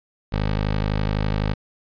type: tone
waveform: 15% pulse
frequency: 51.91 Hz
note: G#1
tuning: in tune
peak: -14 dBFS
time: 0.32-1.54 s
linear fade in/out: 10 ms
effects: resampled to 11025 Hz